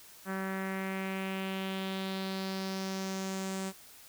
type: tone with low-pass filter sweep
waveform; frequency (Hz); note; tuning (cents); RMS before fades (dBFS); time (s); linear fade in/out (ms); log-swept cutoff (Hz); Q
sawtooth; 191.2; G3; -43; -36; 0.25-3.73; 50; 1600 to 8400; 2.9
effects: white hiss -54 dBFS RMS until 4.08 s